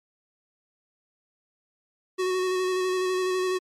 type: tone with vibrato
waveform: square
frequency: 370 Hz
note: F#4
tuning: in tune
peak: -24 dBFS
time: 2.18-3.59 s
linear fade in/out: 20 ms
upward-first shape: square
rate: 12 Hz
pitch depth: 16 cents each way
effects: low-pass 9000 Hz 12 dB/octave + MP3 96 kbps